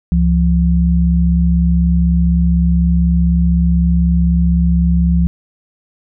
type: tone pair together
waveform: sine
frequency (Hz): 68.46 / 172.5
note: C#2 / F3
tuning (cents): -21 / -21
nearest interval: octave + major third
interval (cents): 1600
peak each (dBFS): -12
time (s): 0.12-5.27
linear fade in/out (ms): 0
effects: none